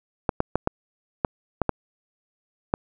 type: clicks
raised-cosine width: 1 ms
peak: -6 dBFS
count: 8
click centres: 0.292 / 0.404 / 0.556 / 0.674 / 1.248 / 1.617 / 1.693 / 2.739 s
effects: none